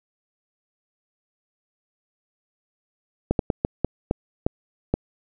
slowing click train, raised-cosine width 2 ms, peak -6 dBFS, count 8, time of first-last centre 3.31-4.94 s, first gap 82 ms, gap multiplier 1.34, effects none

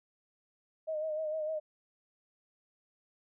sine tone with vibrato, 622.3 Hz, D#5, in tune, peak -32 dBFS, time 0.87-1.6 s, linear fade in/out 20 ms, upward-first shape sine, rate 6.6 Hz, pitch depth 43 cents each way, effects none

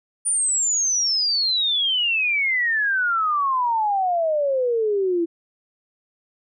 sine exponential sweep, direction down, 9490 to 329.6 Hz, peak -18 dBFS, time 0.25-5.26 s, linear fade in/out 20 ms, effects none

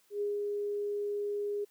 sine tone with ADSR envelope, 410.5 Hz, G#4, 20 cents flat, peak -29 dBFS, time 0.1-1.65 s, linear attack 110 ms, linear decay 170 ms, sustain -2 dB, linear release 13 ms, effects white hiss -68 dBFS RMS until 1.7 s + high-pass 150 Hz 12 dB/octave

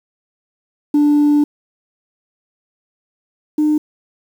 sine tone pair in turn, 293.7 / 303 Hz, D4 / D#4, 0 / -46 cents, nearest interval minor second, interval 54 cents, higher second, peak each -7 / -10 dBFS, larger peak first, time 0.94-1.44 / 3.58-3.78 s, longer first, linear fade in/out 5 ms, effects tanh soft clip ceiling -8 dBFS + 7-bit

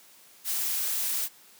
blue noise, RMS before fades -29 dBFS, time 0.44-1.29 s, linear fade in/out 50 ms, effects white hiss -55 dBFS RMS until 1.59 s + high-pass 150 Hz 12 dB/octave

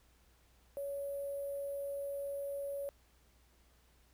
sine tone with sample-and-hold, 561 Hz, C#5, 21 cents sharp, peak -37 dBFS, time 0.77-2.89 s, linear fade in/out 0 ms, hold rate 11025 Hz, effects added 60 Hz sine -67 dBFS peak until 4.13 s + pink hiss -70 dBFS RMS until 4.13 s

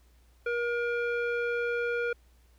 square tone with low-pass filter, 475.5 Hz, A#4, 34 cents sharp, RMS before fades -30 dBFS, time 0.46-2.13 s, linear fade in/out 5 ms, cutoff 1900 Hz, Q 8.7, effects added 60 Hz sine -58 dBFS peak until 2.58 s + pink hiss -68 dBFS RMS until 2.58 s

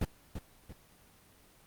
brown noise with echo, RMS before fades -30 dBFS, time 0.01-0.05 s, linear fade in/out 5 ms, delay 340 ms, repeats 2, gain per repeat -8 dB, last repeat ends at 0.73 s, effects pink hiss -61 dBFS RMS until 1.66 s + Opus 24 kbps

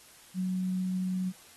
sine tone, 185 Hz, F#3, in tune, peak -28 dBFS, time 0.34-1.33 s, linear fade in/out 50 ms, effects white hiss -55 dBFS RMS until 1.56 s + AAC 32 kbps

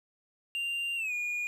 triangle tone with pitch glide, 2784 to 2438 Hz, F7 to D#7, -6 to -36 cents, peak -29 dBFS, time 0.55-1.47 s, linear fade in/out 0 ms, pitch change -230 cents, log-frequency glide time 0.96-1.13 s, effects none

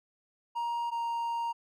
triangle tone pair in turn, 941 / 932.9 Hz, A#5 / A#5, +16 / +1 cents, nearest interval unison, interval 15 cents, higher first, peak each -28 dBFS, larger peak neither, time 0.55-0.91 / 0.91-1.53 s, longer second, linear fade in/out 20 ms, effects none

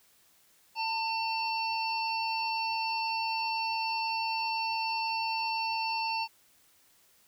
harmonic tone, 899 Hz, A5, 37 cents sharp, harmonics 1 / 3 / 5 / 6, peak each -31 / -35 / -37 / -44 dBFS, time 0.75-6.28 s, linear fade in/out 50 ms, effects white hiss -64 dBFS RMS until 7.27 s

